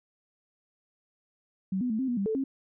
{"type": "tone with pitch steps", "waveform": "sine", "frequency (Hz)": [190, 248.7, 218.8, 263.3, 242.7, 197.2, 439.2, 269.8], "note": ["F#3", "B3", "A3", "C4", "B3", "G3", "A4", "C#4"], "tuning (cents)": [46, 12, -9, 11, -30, 11, -3, -47], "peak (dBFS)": -26, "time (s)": [1.72, 2.44], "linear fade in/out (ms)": 5, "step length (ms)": 90, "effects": []}